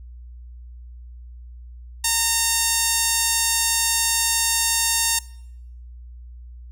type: tone with band-pass filter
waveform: sawtooth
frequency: 917 Hz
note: A#5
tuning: 29 cents flat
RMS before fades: -21 dBFS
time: 2.04-5.19 s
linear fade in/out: 5 ms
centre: 8800 Hz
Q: 1.1
effects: noise-tail reverb RT60 0.8 s tail -23 dB re dry + added 60 Hz sine -37 dBFS peak until 6.71 s